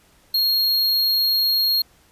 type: tone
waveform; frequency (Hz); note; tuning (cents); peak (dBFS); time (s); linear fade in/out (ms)
square; 4268; C8; +34; -17; 0.34-1.82; 5
effects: pink hiss -56 dBFS RMS until 2.11 s + resampled to 32000 Hz